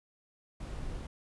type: noise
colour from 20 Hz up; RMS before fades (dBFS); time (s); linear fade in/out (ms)
brown; -39; 0.6-1.07; 5
effects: resampled to 24000 Hz